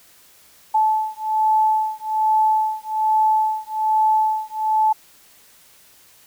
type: beating tone pair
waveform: sine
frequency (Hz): 868 / 869.2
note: A5 / A5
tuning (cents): -24 / -21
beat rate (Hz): 1.2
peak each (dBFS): -19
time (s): 0.74-4.93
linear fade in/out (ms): 10
effects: white hiss -51 dBFS RMS until 6.26 s